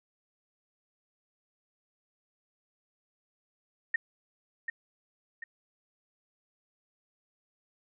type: tone with echo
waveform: sine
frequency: 1846 Hz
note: A#6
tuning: 17 cents flat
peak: -23 dBFS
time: 3.94-3.96 s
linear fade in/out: 5 ms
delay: 740 ms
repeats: 2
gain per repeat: -7 dB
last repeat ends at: 5.44 s
effects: none